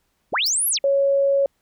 sine linear two-way sweep, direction up then down, 63 to 11840 to 1814 Hz, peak -18 dBFS, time 0.32-0.79 s, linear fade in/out 20 ms, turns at 0.68 s
violet noise with exponential decay, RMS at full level -24 dBFS, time 0.46-0.54 s, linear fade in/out 5 ms, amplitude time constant 16 ms
sine tone, 554.4 Hz, C#5, in tune, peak -15 dBFS, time 0.84-1.46 s, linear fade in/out 2 ms
effects pink hiss -69 dBFS RMS until 1.61 s

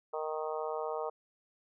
harmonic tone, 155.56 Hz, D#3, in tune, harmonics 3 / 4 / 5 / 6 / 7 / 8, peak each -37 / -39 / -41 / -43 / -44 / -45 dBFS, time 0.13-1.1 s, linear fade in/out 10 ms, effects none

